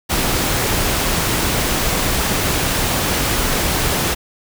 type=noise; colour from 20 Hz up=pink; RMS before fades=-18 dBFS; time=0.09-4.15 s; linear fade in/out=20 ms; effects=none